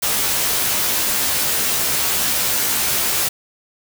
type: noise with comb filter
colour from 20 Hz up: white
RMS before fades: -19 dBFS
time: 0.02-3.29 s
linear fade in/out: 10 ms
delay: 15 ms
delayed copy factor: +0.95
effects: none